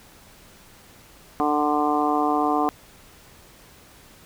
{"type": "harmonic tone", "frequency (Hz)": 148.8, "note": "D3", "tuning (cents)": 23, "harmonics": [2, 3, 4, 5, 6, 7, 8], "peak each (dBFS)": [-24, -28, -35, -23, -32, -26, -30], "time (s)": [1.4, 2.69], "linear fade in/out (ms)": 0, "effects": ["pink hiss -50 dBFS RMS until 4.25 s"]}